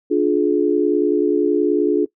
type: chord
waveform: sine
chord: D diminished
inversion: none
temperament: just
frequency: 293.7 / 352.4 / 422.9 Hz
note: D4 / F4 / Ab4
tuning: 0 / +16 / +31 cents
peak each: -18 dBFS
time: 0.1-2.06 s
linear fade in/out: 20 ms
effects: noise-tail reverb RT60 0.1 s tail -21 dB re dry